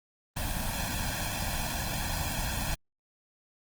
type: noise with comb filter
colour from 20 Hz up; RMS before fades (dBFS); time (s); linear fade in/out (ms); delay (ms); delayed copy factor
pink; -32; 0.36-2.75; 10; 1.2; +1
effects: Opus 24 kbps